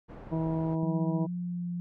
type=low-pass noise; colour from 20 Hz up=pink; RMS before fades=-45 dBFS; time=0.08-0.76 s; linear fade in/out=20 ms; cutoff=950 Hz; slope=12 dB/octave
type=harmonic tone; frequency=161.5 Hz; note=E3; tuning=35 cents flat; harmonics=1 / 2 / 3 / 4 / 5 / 6; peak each=-29 / -32 / -41 / -39 / -48 / -42 dBFS; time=0.31-1.27 s; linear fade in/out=20 ms
type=tone with pitch glide; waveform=sine; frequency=176.9 to 174.87 Hz; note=F3 to F3; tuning=+23 to +3 cents; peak=-31 dBFS; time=0.83-1.8 s; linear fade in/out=0 ms; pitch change=-20 cents; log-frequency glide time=1.37-1.69 s
effects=none